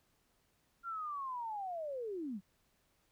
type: linear sweep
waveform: sine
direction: down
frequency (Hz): 1396.9 to 175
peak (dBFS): -38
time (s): 0.83-2.41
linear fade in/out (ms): 50
effects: pink hiss -75 dBFS RMS until 3.11 s